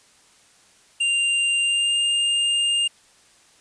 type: tone with pitch glide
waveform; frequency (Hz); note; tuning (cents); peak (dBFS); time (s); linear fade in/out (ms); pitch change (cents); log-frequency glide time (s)
square; 2790 to 2811; F7 to F7; -2 to +11; -19; 1-2.88; 10; +13; 1.63-1.97
effects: white hiss -55 dBFS RMS until 3.6 s + resampled to 22050 Hz